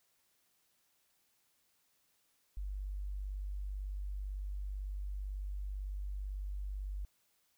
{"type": "tone", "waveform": "sine", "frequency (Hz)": 49, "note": "G1", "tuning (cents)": 0, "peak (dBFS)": -37, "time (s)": [2.57, 7.05], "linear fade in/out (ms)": 0, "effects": ["white hiss -75 dBFS RMS until 7.57 s"]}